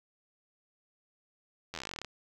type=slowing click train; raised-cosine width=0.2 ms; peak=-21 dBFS; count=17; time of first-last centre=1.74-2.047 s; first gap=11 ms; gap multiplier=1.07; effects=none